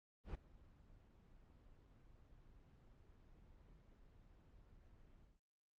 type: noise with ADSR envelope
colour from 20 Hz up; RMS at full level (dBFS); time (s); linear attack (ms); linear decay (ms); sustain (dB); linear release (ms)
brown; -43; 0.24-5.4; 110; 4; -22; 190
effects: low-pass 4000 Hz 12 dB/octave + Opus 32 kbps